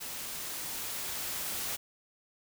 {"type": "noise with level ramp", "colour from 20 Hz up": "white", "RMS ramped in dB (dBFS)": [-40, -35], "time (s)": [0, 1.77], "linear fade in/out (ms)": 20, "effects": []}